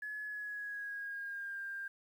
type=tone with pitch glide; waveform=sine; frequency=1700 to 1595.3 Hz; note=G#6 to G6; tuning=+40 to +30 cents; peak=-39 dBFS; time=0.02-1.88 s; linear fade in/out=5 ms; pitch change=-110 cents; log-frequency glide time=0.24-1.59 s; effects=11-bit